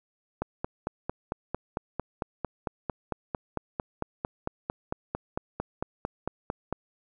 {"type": "click train", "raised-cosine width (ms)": 1, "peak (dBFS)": -15, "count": 29, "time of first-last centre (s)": [0.42, 6.726], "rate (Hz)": 4.44, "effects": []}